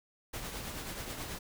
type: noise with tremolo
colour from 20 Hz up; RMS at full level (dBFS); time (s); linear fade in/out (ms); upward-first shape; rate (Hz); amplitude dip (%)
pink; -39; 0.33-1.39; 10; triangle; 9.3; 45
effects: none